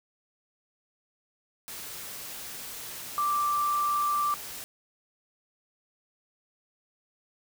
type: tone in noise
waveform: sine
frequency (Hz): 1174.7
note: D6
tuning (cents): 0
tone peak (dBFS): -24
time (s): 3.18-4.34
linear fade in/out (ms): 0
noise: white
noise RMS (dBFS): -40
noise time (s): 1.68-4.64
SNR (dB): +13
effects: none